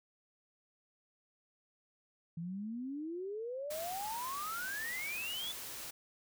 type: exponential sweep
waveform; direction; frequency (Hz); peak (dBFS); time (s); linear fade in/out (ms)
sine; up; 161.9 to 3518; -38; 2.37-5.52; 5
type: noise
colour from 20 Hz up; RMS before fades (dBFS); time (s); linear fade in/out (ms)
white; -45; 3.7-5.91; 10
effects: none